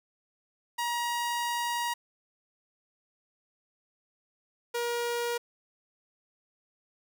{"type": "tone pair in turn", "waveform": "sawtooth", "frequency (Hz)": [951, 475.5], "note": ["A#5", "A#4"], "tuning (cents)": [34, 34], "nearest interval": "octave", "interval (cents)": 1200, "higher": "first", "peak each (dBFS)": -25, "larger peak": "neither", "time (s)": [[0.78, 1.94], [4.74, 5.38]], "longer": "first", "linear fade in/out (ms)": 10, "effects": []}